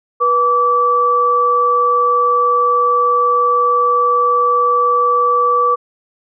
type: tone pair together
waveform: sine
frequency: 487.9 / 1156.7 Hz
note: B4 / D6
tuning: -21 / -27 cents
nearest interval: octave + minor third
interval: 1494 cents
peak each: -17 / -11 dBFS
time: 0.2-5.76 s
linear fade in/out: 20 ms
effects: none